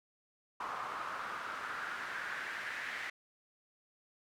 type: noise with band-pass filter sweep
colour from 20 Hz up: pink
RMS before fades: -41 dBFS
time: 0.6-3.1 s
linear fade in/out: 5 ms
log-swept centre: 1100 to 1900 Hz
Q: 3.6
effects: none